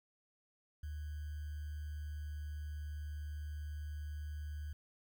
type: tone with sample-and-hold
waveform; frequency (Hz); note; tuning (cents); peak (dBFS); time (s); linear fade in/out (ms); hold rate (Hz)
sine; 74.9; D2; +35; -40; 0.83-4.73; 5; 1575
effects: none